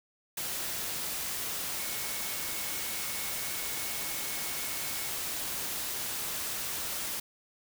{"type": "tone in noise", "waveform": "sine", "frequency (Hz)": 2199, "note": "C#7", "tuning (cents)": -14, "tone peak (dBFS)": -46, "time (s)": [1.79, 5.1], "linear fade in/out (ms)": 5, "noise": "white", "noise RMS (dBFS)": -35, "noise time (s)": [0.37, 7.2], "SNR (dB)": -14, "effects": []}